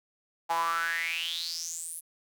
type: tone with high-pass filter sweep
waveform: sawtooth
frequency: 166.4 Hz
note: E3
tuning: 17 cents sharp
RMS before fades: -32 dBFS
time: 0.49-2.01 s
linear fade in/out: 20 ms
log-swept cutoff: 830 to 11000 Hz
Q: 8.5
effects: none